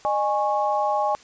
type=tone cluster; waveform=sine; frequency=609 / 828 / 1100 Hz; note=D#5 / G#5 / C#6; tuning=-37 / -5 / -14 cents; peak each=-25 / -22 / -27 dBFS; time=0.05-1.15 s; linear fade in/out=0 ms; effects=white hiss -50 dBFS RMS until 1.23 s + resampled to 16000 Hz